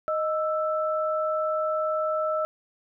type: tone pair together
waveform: sine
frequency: 622.3 / 1321 Hz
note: D#5 / E6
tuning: 0 / +3 cents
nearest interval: octave + minor second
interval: 1303 cents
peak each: -25 / -28 dBFS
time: 0.08-2.45 s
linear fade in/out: 0 ms
effects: none